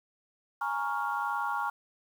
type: chord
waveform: sine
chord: Bb minor seventh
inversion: third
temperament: equal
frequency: 830.6 / 932.3 / 1108.7 / 1396.9 Hz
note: Ab5 / Bb5 / Db6 / F6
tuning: 0 / 0 / 0 / 0 cents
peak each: -34 dBFS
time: 0.61-1.7 s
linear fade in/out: 5 ms
effects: tanh soft clip ceiling -19 dBFS + 9-bit